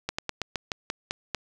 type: slowing click train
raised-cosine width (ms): 0.2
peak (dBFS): -11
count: 9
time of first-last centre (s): 0.09-1.347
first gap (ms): 95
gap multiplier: 1.14
effects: none